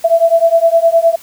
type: beating tone pair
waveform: sine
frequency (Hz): 661 / 670.7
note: E5 / E5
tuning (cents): +5 / +30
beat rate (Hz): 9.7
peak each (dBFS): -10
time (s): 0.04-1.16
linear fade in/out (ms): 10
effects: white hiss -39 dBFS RMS until 1.22 s